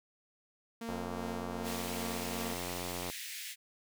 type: tone with tremolo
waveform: sawtooth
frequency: 230 Hz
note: A#3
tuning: 23 cents flat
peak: -34 dBFS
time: 0.81-2.54 s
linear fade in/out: 5 ms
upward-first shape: triangle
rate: 2.6 Hz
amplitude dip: 40%
type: click train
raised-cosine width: 1 ms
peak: -26 dBFS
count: 197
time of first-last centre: 0.89-3.1 s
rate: 88.7 Hz
type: high-pass noise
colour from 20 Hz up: pink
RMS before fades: -43 dBFS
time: 1.63-3.56 s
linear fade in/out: 50 ms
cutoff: 1800 Hz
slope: 48 dB/octave
effects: none